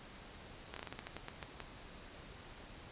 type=slowing click train; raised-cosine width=0.3 ms; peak=-27 dBFS; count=12; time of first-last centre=0.74-1.603 s; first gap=24 ms; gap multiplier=1.22; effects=pink hiss -53 dBFS RMS until 2.91 s + resampled to 8000 Hz